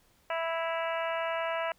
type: harmonic tone with a mistuned harmonic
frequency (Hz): 329.6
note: E4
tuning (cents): 0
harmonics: 2 / 3 / 4 / 5 / 6 / 7 / 8 / 9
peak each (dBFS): -32 / -36 / -38 / -40 / -42 / -43 / -44 / -45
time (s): 0.3-1.72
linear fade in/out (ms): 2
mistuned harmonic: 9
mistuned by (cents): -54
effects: pink hiss -66 dBFS RMS until 1.78 s